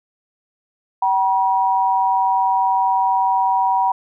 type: tone pair together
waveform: sine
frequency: 766.1 / 962 Hz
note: G5 / B5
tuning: -40 / -46 cents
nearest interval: major third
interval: 394 cents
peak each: -18 / -16 dBFS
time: 1.02-3.92 s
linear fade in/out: 5 ms
effects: none